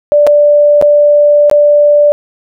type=tone with dropouts; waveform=sine; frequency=587.3 Hz; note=D5; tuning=in tune; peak=-3 dBFS; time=0.12-2.12 s; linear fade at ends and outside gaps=0 ms; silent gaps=0.267-0.272 / 0.814-0.824 / 1.498-1.513 s; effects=none